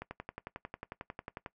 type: click train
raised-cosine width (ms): 0.5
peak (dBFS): -25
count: 17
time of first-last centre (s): 0.02-1.461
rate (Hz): 11.1
effects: noise-tail reverb RT60 0.1 s tail -19 dB re dry